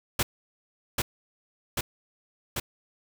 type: noise with echo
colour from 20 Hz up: pink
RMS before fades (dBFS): -24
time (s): 0.19-0.23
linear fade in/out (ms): 5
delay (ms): 790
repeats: 3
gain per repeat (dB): -2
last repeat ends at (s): 2.6
effects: none